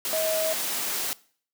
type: tone in noise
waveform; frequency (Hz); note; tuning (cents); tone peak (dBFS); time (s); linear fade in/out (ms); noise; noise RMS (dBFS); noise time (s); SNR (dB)
sine; 636; D#5; +38; -25; 0.13-0.53; 0; white; -29; 0.05-1.13; +1
effects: noise-tail reverb RT60 0.5 s tail -21 dB re dry + high-pass 200 Hz 12 dB/octave